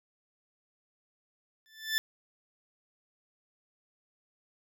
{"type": "tone with exponential growth", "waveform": "20% pulse", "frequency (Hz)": 1760, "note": "A6", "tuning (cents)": 0, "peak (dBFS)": -19, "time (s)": [1.66, 1.98], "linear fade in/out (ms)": 0, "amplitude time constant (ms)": 69, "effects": []}